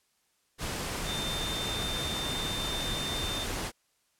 sine tone in noise, 3597 Hz, A7, 37 cents sharp, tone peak -34 dBFS, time 1.05-3.47 s, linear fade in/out 50 ms, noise pink, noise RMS -34 dBFS, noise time 0.58-3.72 s, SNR -3 dB, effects white hiss -72 dBFS RMS until 4.19 s + low-pass 11000 Hz 12 dB/octave

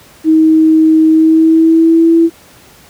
sine tone with pitch glide, 316.9 to 331.7 Hz, D#4 to E4, +32 to +11 cents, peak -4 dBFS, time 0.24-2.3 s, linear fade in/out 50 ms, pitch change +79 cents, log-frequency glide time 1.09-2.17 s, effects pink hiss -41 dBFS RMS until 2.89 s + high-pass 60 Hz 12 dB/octave

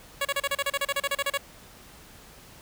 10% pulse tone bursts, 560 Hz, C#5, 18 cents sharp, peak -16 dBFS, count 16, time 0.21-1.376 s, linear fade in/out 5 ms, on 41 ms, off 34 ms, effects pink hiss -50 dBFS RMS until 2.61 s

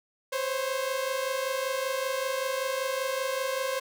sawtooth tone pair together, 516.8 / 542 Hz, C5 / C#5, -21 / -39 cents, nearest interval minor second, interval 82 cents, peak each -27 dBFS, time 0.32-3.8 s, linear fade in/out 10 ms, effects none

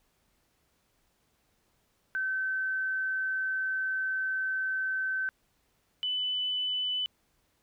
sine tone pair in turn, 1536 / 2998 Hz, G6 / F#7, -36 / +22 cents, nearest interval octave, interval 1158 cents, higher second, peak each -28 dBFS, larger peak neither, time 2.15-5.29 / 6.03-7.06 s, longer first, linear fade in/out 0 ms, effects pink hiss -72 dBFS RMS until 7.62 s

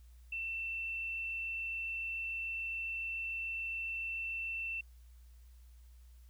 sine tone with frequency modulation, 2683 Hz, E7, 30 cents sharp, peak -36 dBFS, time 0.32-4.81 s, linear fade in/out 5 ms, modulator 27 Hz, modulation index 0.52, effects added 60 Hz sine -54 dBFS peak until 6.29 s + white hiss -72 dBFS RMS until 6.29 s

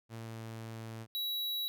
sawtooth tone with pitch glide, 113.7 to 112.52 Hz, A#2 to A2, -43 to +39 cents, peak -38 dBFS, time 0.09-1.07 s, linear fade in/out 50 ms, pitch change -18 cents, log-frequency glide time 0.24-0.29 s
square tone, 3900 Hz, B7, 23 cents flat, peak -34 dBFS, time 1.15-1.68 s, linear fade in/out 0 ms
effects none

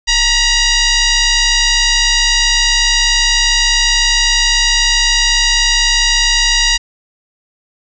sine tone with frequency modulation, 987.8 Hz, B5, in tune, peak -9 dBFS, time 0.07-6.78 s, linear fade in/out 20 ms, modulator 954 Hz, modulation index 5.6, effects none

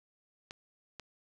clicks, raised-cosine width 0.2 ms, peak -26 dBFS, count 2, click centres 0.509 / 0.997 s, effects none

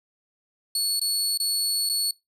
25% pulse tone with dropouts, 4407 Hz, C#8, 11 cents flat, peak -18 dBFS, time 0.75-2.11 s, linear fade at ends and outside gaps 2 ms, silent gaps 0.996-1.014 / 1.375-1.4 / 1.891-1.896 s, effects noise-tail reverb RT60 0.2 s tail -22 dB re dry

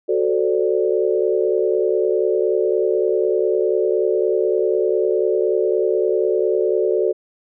sine chord, D dominant seventh, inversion first, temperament equal, 370 / 440 / 523.3 / 587.3 Hz, F#4 / A4 / C5 / D5, 0 / 0 / 0 / 0 cents, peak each -19 / -19 / -25 / -24 dBFS, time 0.08-7.13 s, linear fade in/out 20 ms, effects none

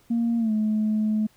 sine tone with pitch glide, 233.1 to 215 Hz, A#3 to A3, 0 to -40 cents, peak -19 dBFS, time 0.1-1.27 s, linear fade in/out 10 ms, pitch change -140 cents, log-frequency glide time 0.38-0.52 s, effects tanh soft clip ceiling -17 dBFS + pink hiss -60 dBFS RMS until 1.36 s

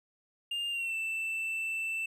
triangle tone with pitch glide, 2808 to 2661 Hz, F7 to E7, +9 to +16 cents, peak -30 dBFS, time 0.51-2.06 s, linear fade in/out 5 ms, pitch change -93 cents, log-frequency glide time 0.7-0.95 s, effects none

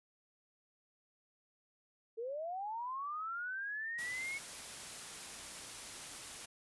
sine linear sweep, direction up, 436.3 to 2217 Hz, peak -38 dBFS, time 2.17-4.39 s, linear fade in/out 20 ms
white noise, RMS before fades -47 dBFS, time 3.98-6.46 s, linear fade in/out 10 ms
effects resampled to 24000 Hz

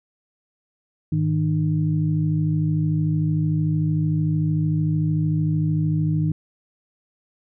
sine tone cluster, 103.3 / 156.6 / 303.1 Hz, G#2 / D#3 / D#4, -9 / +11 / -45 cents, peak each -26 / -19 / -28 dBFS, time 1.12-6.32 s, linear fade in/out 5 ms, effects none

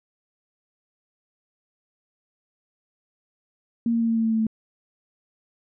sine tone with pitch steps, 232.5 / 230.8 / 229 / 227.3 / 225.6 / 223.9 / 222.3 / 220.6 Hz, A#3 / A#3 / A#3 / A#3 / A3 / A3 / A3 / A3, -4 / -17 / -31 / -43 / +44 / +30 / +18 / +5 cents, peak -19 dBFS, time 3.86-4.468 s, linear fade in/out 2 ms, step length 76 ms, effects none

